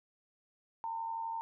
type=tone with amplitude modulation; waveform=sine; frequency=911 Hz; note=A#5; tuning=40 cents flat; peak=-33 dBFS; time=0.84-1.41 s; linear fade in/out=0 ms; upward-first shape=sine; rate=91.8 Hz; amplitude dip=50%; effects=none